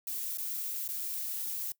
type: noise with dropouts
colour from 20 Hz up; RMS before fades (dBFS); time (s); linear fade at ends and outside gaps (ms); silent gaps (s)
violet; -36; 0.07-1.72; 2; 0.373-0.383 / 0.878-0.888
effects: noise-tail reverb RT60 0.1 s tail -21 dB re dry